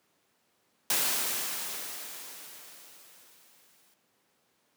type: noise with exponential decay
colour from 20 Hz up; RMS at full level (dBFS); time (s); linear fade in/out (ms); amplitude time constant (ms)
white; -26; 0.9-3.94; 2; 660
effects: pink hiss -71 dBFS RMS until 4.76 s + high-pass 200 Hz 12 dB/octave